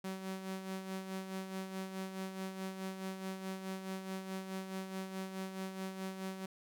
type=tone with tremolo; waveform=sawtooth; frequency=190 Hz; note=F#3; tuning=46 cents sharp; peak=-34 dBFS; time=0.04-6.46 s; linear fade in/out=5 ms; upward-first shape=sine; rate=4.7 Hz; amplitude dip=55%; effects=none